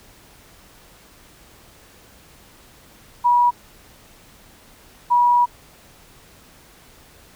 sine tone pair in turn, 968 / 968 Hz, B5 / B5, -35 / -35 cents, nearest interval unison, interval 0 cents, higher neither, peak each -12 dBFS, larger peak neither, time 3.24-3.51 / 5.1-5.46 s, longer second, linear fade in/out 20 ms, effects pink hiss -49 dBFS RMS until 7.35 s

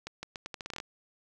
accelerating click train, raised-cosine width 0.2 ms, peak -21 dBFS, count 12, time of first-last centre 0.07-0.801 s, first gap 160 ms, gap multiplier 0.8, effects none

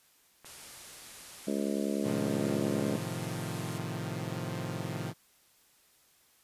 click, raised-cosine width 0.5 ms, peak -35 dBFS, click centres 0.446 s
white low-pass noise, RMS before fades -50 dBFS, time 0.45-3.78 s, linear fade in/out 5 ms, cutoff 12000 Hz, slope 48 dB/octave
harmonic tone, 70.1 Hz, C#2, 20 cents sharp, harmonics 3 / 4 / 5 / 6 / 7 / 8 / 9, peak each -33 / -35 / -37 / -39 / -40 / -41 / -42 dBFS, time 1.47-2.97 s, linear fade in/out 5 ms
sawtooth chord, F dominant seventh, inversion first, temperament equal, 110 / 130.81 / 155.56 / 174.61 Hz, A2 / C3 / Eb3 / F3, 0 / 0 / 0 / 0 cents, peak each -36 dBFS, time 2.02-5.14 s, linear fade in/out 50 ms
effects white hiss -65 dBFS RMS until 6.43 s + resampled to 32000 Hz

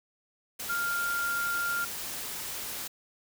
sine tone in noise, 1396.9 Hz, F6, in tune, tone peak -28 dBFS, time 0.69-1.85 s, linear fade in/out 10 ms, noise white, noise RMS -37 dBFS, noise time 0.59-2.88 s, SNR +6 dB, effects none

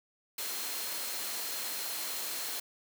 sine tone in noise, 4186 Hz, C8, in tune, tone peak -45 dBFS, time 0.38-2.6 s, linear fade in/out 5 ms, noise white, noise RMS -37 dBFS, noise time 0.38-2.6 s, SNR -11 dB, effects high-pass 300 Hz 12 dB/octave

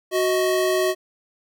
square tone pair together, 370 / 630.7 Hz, F#4 / D#5, 0 / +23 cents, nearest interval major sixth, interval 923 cents, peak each -21 / -23 dBFS, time 0.11-0.95 s, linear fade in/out 50 ms, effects none

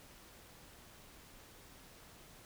silence, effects pink hiss -58 dBFS RMS until 2.45 s

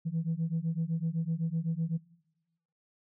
sine beating tone pair, 160.1 / 168 Hz, D#3 / E3, +50 / +33 cents, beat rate 7.9 Hz, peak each -31 dBFS, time 0.05-1.98 s, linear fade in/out 20 ms, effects noise-tail reverb RT60 1.0 s tail -23 dB re dry + tanh soft clip ceiling -24 dBFS

